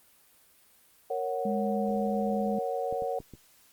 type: chord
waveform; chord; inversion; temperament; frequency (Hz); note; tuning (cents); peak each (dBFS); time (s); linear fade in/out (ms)
sine; F# major; first; equal; 466.2 / 554.4 / 740; A#4 / C#5 / F#5; 0 / 0 / 0; -33; 1.1-3.19; 5
type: tone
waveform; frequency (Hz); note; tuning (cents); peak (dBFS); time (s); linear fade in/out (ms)
sine; 207.7; G#3; 0; -29; 1.45-2.59; 5
type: clicks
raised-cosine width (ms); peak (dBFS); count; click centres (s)
3; -31; 4; 2.926 / 3.022 / 3.203 / 3.337
effects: white hiss -61 dBFS RMS until 3.72 s + Opus 32 kbps